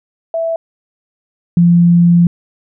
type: tone pair in turn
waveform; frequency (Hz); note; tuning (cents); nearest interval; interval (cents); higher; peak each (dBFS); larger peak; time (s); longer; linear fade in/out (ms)
sine; 659.3 / 172.47; E5 / F3; 0 / -21; octave + major seventh; 2321; first; -14 / -5; second; 0.34-0.56 / 1.57-2.27; second; 2
effects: none